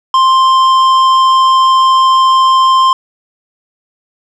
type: tone with tanh clipping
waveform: triangle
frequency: 1049 Hz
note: C6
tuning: 4 cents sharp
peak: -7 dBFS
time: 0.14-2.93 s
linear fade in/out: 2 ms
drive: 14 dB
effects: none